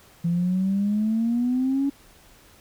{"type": "exponential sweep", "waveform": "sine", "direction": "up", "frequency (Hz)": [167.8, 282], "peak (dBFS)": -19, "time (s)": [0.24, 1.9], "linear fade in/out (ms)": 10, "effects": ["tanh soft clip ceiling -15 dBFS", "pink hiss -53 dBFS RMS until 2.6 s"]}